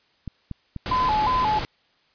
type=clicks; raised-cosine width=5 ms; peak=-19 dBFS; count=3; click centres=0.277 / 0.513 / 0.763 s
type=noise; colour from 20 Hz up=pink; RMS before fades=-29 dBFS; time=0.86-1.65 s; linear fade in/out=0 ms
type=tone with vibrato; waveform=sine; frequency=932.3 Hz; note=A#5; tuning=in tune; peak=-19 dBFS; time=0.91-1.59 s; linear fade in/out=5 ms; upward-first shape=square; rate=2.8 Hz; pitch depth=150 cents each way
effects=white hiss -63 dBFS RMS until 2.14 s + resampled to 11025 Hz